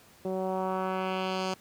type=tone with low-pass filter sweep; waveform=10% pulse; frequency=187.7 Hz; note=F#3; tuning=25 cents sharp; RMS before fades=-31 dBFS; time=0.25-1.54 s; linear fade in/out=2 ms; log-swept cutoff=460 to 6100 Hz; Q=1.4; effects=pink hiss -57 dBFS RMS until 1.6 s + high-pass 80 Hz 12 dB/octave